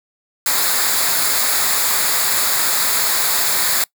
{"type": "noise with comb filter", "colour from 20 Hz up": "white", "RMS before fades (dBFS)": -17, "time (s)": [0.46, 3.84], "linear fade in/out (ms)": 2, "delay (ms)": 0.34, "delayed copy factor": -0.65, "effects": ["noise-tail reverb RT60 0.1 s tail -23 dB re dry"]}